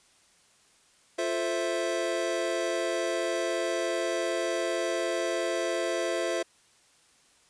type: chord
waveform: square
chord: F major seventh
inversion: none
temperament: equal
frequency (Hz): 349.2 / 440 / 523.3 / 659.3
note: F4 / A4 / C5 / E5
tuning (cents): 0 / 0 / 0 / 0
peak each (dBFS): -33 / -37 / -34 / -32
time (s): 1.18-6.43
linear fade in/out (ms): 10
effects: white hiss -62 dBFS RMS until 7.49 s + resampled to 22050 Hz